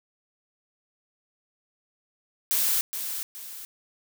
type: noise with echo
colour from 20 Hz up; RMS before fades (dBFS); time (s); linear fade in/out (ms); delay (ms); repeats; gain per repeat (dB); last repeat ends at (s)
blue; -24; 2.51-2.81; 0; 420; 2; -8; 3.65
effects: none